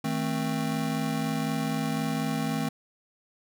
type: chord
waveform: square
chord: A diminished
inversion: second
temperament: just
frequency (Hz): 158.4 / 220 / 264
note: Eb3 / A3 / C4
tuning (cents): +31 / 0 / +16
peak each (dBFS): -32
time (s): 0.04-2.69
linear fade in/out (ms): 5
effects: none